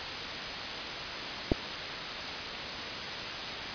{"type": "clicks", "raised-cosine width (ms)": 2, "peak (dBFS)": [-10, -18], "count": 2, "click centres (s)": [1.518, 1.521], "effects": ["white hiss -35 dBFS RMS until 3.74 s", "resampled to 11025 Hz"]}